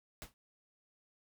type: noise with exponential decay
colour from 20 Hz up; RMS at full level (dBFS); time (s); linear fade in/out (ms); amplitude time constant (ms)
pink; -42; 0.22-0.34; 0; 25
effects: none